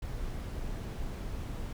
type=noise; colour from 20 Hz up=brown; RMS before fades=-37 dBFS; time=0.02-1.73 s; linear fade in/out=5 ms; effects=none